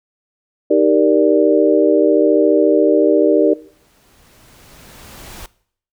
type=chord; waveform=sine; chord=Eb major seventh; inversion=none; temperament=equal; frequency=311.1 / 392 / 466.2 / 587.3 Hz; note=Eb4 / G4 / Bb4 / D5; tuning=0 / 0 / 0 / 0 cents; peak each=-15 dBFS; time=0.7-3.54 s; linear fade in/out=10 ms
type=noise with exponential growth; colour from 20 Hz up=pink; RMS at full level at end=-33 dBFS; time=2.6-5.46 s; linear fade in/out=2 ms; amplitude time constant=620 ms
effects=noise-tail reverb RT60 0.6 s tail -20 dB re dry